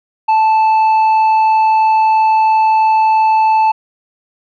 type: tone with tanh clipping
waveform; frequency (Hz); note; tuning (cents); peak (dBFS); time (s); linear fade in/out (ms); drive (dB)
triangle; 877; A5; -6; -9; 0.28-3.72; 10; 9
effects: none